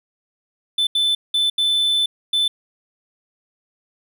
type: tone bursts at uneven times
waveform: triangle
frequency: 3519 Hz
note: A7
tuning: in tune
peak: -14 dBFS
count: 5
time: 0.78-0.87 / 0.95-1.15 / 1.34-1.5 / 1.58-2.06 / 2.33-2.48 s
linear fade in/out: 5 ms
effects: none